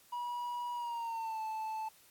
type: tone with pitch glide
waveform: triangle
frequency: 967 to 876.6 Hz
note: B5 to A5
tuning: -37 to -7 cents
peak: -34 dBFS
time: 0.12-1.89 s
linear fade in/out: 10 ms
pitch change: -170 cents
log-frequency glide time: 0.74-1.41 s
effects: white hiss -63 dBFS RMS until 2.1 s + AAC 64 kbps